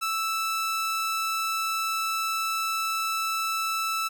sawtooth tone, 1318.5 Hz, E6, in tune, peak -22 dBFS, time 0.01-4.09 s, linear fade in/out 20 ms, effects none

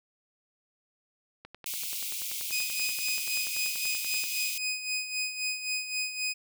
click train, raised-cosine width 0.3 ms, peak -28 dBFS, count 30, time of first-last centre 1.45-4.238 s, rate 10.4 Hz
white high-pass noise, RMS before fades -35 dBFS, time 1.66-4.58 s, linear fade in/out 2 ms, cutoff 2200 Hz, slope 96 dB/octave
20% pulse tone with tremolo, 2500 Hz, D#7, 8 cents sharp, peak -23 dBFS, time 2.51-6.34 s, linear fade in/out 20 ms, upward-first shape sine, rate 3.8 Hz, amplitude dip 65%
effects none

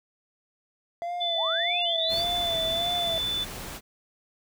triangle tone with vibrato, 678 Hz, E5, 49 cents sharp, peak -27 dBFS, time 1.02-3.18 s, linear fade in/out 0 ms, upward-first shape sine, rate 1.7 Hz, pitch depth 70 cents each way
sine tone, 3504 Hz, A7, 8 cents flat, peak -26 dBFS, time 1.2-3.45 s, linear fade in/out 20 ms
sine linear sweep, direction up, 540 to 4802 Hz, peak -29 dBFS, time 1.34-2.25 s, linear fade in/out 50 ms
pink noise, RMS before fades -38 dBFS, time 2.08-3.81 s, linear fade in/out 50 ms
effects none

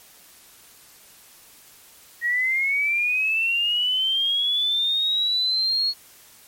sine linear sweep, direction up, 1881 to 4348 Hz, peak -19 dBFS, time 2.21-5.94 s, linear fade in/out 50 ms, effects white hiss -50 dBFS RMS until 6.47 s + MP3 64 kbps

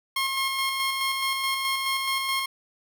15% pulse tone with tremolo, 1075 Hz, C6, 47 cents sharp, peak -17 dBFS, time 0.16-2.46 s, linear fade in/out 5 ms, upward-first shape square, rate 4.7 Hz, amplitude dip 30%, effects none

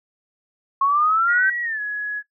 sine exponential sweep, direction up, 1085 to 1568 Hz, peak -15 dBFS, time 0.81-1.5 s, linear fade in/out 5 ms
sine tone with pitch glide, 1921 to 1682 Hz, B6 to G#6, -48 to +22 cents, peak -23 dBFS, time 1.27-2.23 s, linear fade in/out 50 ms, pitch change -230 cents, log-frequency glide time 1.62-1.81 s
effects noise-tail reverb RT60 0.1 s tail -19 dB re dry

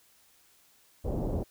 pink low-pass noise, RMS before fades -31 dBFS, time 1.04-1.44 s, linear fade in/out 20 ms, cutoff 630 Hz, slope 24 dB/octave, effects white hiss -63 dBFS RMS until 1.5 s

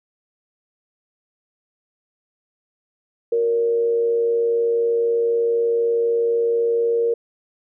sine tone with frequency modulation, 466.2 Hz, A#4, in tune, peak -16 dBFS, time 3.32-7.14 s, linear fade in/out 5 ms, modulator 104 Hz, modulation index 0.29, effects none

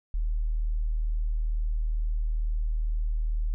sine tone, 38.89 Hz, D#1, in tune, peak -24 dBFS, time 0.14-3.54 s, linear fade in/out 0 ms, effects none

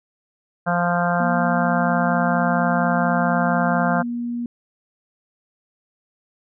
harmonic tone, 174.4 Hz, F3, 2 cents flat, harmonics 1 / 3 / 4 / 5 / 6 / 7 / 8 / 9, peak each -22 / -27 / -22 / -29 / -29 / -30 / -27 / -28 dBFS, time 0.66-4.03 s, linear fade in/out 20 ms
sine tone, 238.7 Hz, A#3, 41 cents sharp, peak -23 dBFS, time 1.2-4.46 s, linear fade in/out 2 ms
effects none

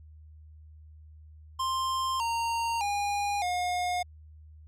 square tone with pitch steps, 1050 / 924.7 / 814.4 / 717.2 Hz, C6 / A#5 / G#5 / F5, +6 / -14 / -34 / +46 cents, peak -28 dBFS, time 1.59-4.03 s, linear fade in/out 10 ms, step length 610 ms, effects added 77 Hz sine -48 dBFS peak until 4.67 s + low-pass 10000 Hz 12 dB/octave

